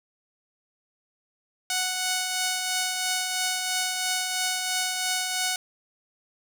5% pulse tone with tremolo, 739 Hz, F#5, 2 cents flat, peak -12 dBFS, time 1.7-5.56 s, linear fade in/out 2 ms, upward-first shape triangle, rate 3 Hz, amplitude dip 40%, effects none

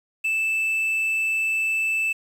triangle tone with quantisation, 2637 Hz, E7, in tune, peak -19 dBFS, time 0.24-2.13 s, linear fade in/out 10 ms, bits 8, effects none

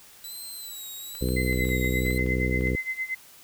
10% pulse tone with vibrato, 3951 Hz, B7, in tune, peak -30 dBFS, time 0.24-2.18 s, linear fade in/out 2 ms, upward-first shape sine, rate 1.1 Hz, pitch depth 70 cents each way
clicks, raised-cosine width 0.3 ms, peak -30 dBFS, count 12, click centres 1.152 / 1.288 / 1.53 / 1.651 / 1.691 / 1.846 / 2.064 / 2.107 / 2.193 / 2.264 / 2.61 / 2.673 s
harmonic tone, 63 Hz, B1, 35 cents sharp, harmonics 1 / 2 / 3 / 4 / 5 / 6 / 7 / 8, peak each -27 / -30 / -32 / -33 / -34 / -35 / -35 / -36 dBFS, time 1.21-2.76 s, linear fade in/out 5 ms
sine tone with tremolo, 2056 Hz, C7, 31 cents flat, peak -25 dBFS, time 1.36-3.15 s, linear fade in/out 10 ms, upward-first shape sine, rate 8.6 Hz, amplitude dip 85%
effects white hiss -51 dBFS RMS until 3.43 s

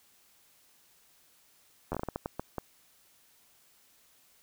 slowing click train, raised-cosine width 1 ms, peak -19 dBFS, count 11, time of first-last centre 1.92-2.583 s, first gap 11 ms, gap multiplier 1.37, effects white hiss -64 dBFS RMS until 4.42 s

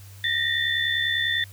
sine tone cluster, 1823 / 1893 / 3527 Hz, A#6 / A#6 / A7, -39 / +26 / +3 cents, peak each -27 / -26 / -25 dBFS, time 0.24-1.44 s, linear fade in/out 2 ms, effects added 98 Hz sine -42 dBFS peak until 1.52 s + white hiss -51 dBFS RMS until 1.52 s

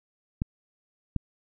clicks, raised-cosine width 5 ms, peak -14 dBFS, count 2, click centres 0.419 / 1.163 s, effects none

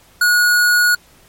square tone, 1452 Hz, F#6, 33 cents flat, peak -11 dBFS, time 0.21-0.95 s, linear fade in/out 5 ms, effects pink hiss -49 dBFS RMS until 1.28 s + MP3 64 kbps

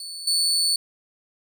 30% pulse tone with level steps, 4458 Hz, C#8, 9 cents sharp, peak -30 / -16 dBFS, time 0-0.76 s, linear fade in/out 2 ms, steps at 0.27 s, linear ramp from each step 5 ms, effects none

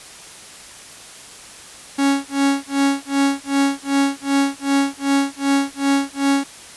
45% pulse tone with tremolo, 277.2 Hz, C#4, in tune, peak -13 dBFS, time 1.98-6.44 s, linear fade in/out 10 ms, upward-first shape sine, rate 2.6 Hz, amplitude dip 100%, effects white hiss -39 dBFS RMS until 6.76 s + resampled to 24000 Hz

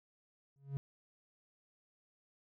triangle tone with exponential growth, 138.59 Hz, C#3, in tune, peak -30 dBFS, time 0.56-0.77 s, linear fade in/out 0 ms, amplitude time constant 44 ms, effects none

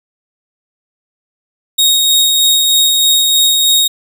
sawtooth tone with tremolo, 3752 Hz, A#7, 11 cents sharp, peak -4 dBFS, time 1.78-3.88 s, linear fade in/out 10 ms, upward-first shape sine, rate 3.2 Hz, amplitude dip 25%, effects none

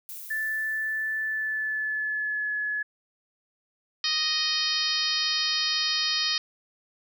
violet noise with exponential decay, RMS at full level -38 dBFS, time 0.09-2.39 s, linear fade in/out 0 ms, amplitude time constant 500 ms
sine tone with pitch glide, 1754 to 1703.1 Hz, A6 to G#6, -6 to +43 cents, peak -26 dBFS, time 0.3-2.83 s, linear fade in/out 10 ms, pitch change -51 cents, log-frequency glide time 1.22-2.54 s
harmonic tone, 622 Hz, D#5, 1 cent flat, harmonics 2 / 3 / 4 / 5 / 6 / 7 / 8 / 9, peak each -38 / -34 / -35 / -32 / -32 / -29 / -29 / -35 dBFS, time 4.04-6.38 s, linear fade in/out 2 ms
effects none

